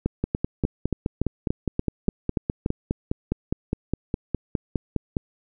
two click trains, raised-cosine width 3 ms, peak -10 / -9 dBFS, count 25 / 10, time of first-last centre 0.24-5.168 / 0.06-2.661 s, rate 4.87 / 3.46 Hz, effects none

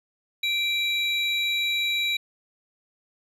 triangle tone pair together, 2349 / 3885 Hz, D7 / B7, 0 / -29 cents, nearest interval major sixth, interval 871 cents, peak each -24 dBFS, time 0.43-2.17 s, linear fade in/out 5 ms, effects resampled to 32000 Hz

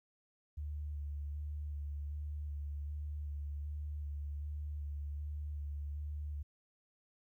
sine tone with vibrato, 73.42 Hz, D2, in tune, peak -38 dBFS, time 0.57-6.43 s, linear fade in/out 10 ms, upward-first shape square, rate 1.3 Hz, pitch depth 18 cents each way, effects 13-bit

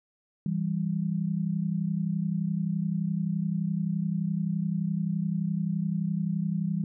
sine tone pair together, 164.81 / 196.47 Hz, E3 / G3, 0 / +4 cents, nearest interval minor third, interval 304 cents, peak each -28 / -29 dBFS, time 0.46-6.84 s, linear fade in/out 2 ms, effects none

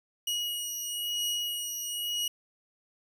sawtooth beating tone pair, 2900 / 2901 Hz, F#7 / F#7, -35 / -35 cents, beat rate 1 Hz, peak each -29 / -33 dBFS, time 0.27-2.28 s, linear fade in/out 5 ms, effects none

